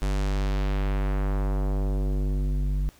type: tone with low-pass filter sweep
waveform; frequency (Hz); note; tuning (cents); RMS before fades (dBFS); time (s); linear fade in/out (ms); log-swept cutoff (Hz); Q
square; 49; G1; 0; -25; 0.02-2.89; 0; 9900 to 140; 0.91
effects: pink hiss -56 dBFS RMS until 2.99 s